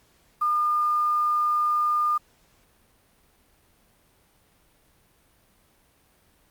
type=tone with quantisation; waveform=sine; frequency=1210 Hz; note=D#6; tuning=49 cents flat; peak=-20 dBFS; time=0.41-2.18 s; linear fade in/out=10 ms; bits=8; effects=pink hiss -62 dBFS RMS until 6.5 s + Opus 48 kbps